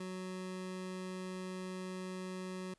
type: tone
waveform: 25% pulse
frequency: 185.3 Hz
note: F#3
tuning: 3 cents sharp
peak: -37 dBFS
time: 0-2.74 s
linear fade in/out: 5 ms
effects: pink hiss -74 dBFS RMS until 2.78 s + resampled to 24000 Hz